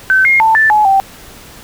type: tone with pitch steps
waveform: sine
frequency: 1535 / 2136 / 888 / 1763 / 848 / 779 Hz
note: G6 / C7 / A5 / A6 / G#5 / G5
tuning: -37 / +35 / +16 / +3 / +36 / -11 cents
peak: -6 dBFS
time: 0.1-1 s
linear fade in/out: 0 ms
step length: 150 ms
effects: pink hiss -36 dBFS RMS until 1.63 s